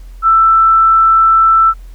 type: tone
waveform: sine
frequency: 1328 Hz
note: E6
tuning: 12 cents sharp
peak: -5 dBFS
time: 0.22-1.74 s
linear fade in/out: 50 ms
effects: added 43 Hz sine -29 dBFS peak until 1.94 s + pink hiss -50 dBFS RMS until 1.94 s